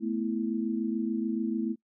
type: chord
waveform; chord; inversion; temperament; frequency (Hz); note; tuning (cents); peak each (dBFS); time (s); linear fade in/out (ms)
sine; A suspended second; none; equal; 220 / 246.9 / 329.6; A3 / B3 / E4; 0 / 0 / 0; -30 / -33 / -32; 0-1.76; 50
effects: noise-tail reverb RT60 0.1 s tail -20 dB re dry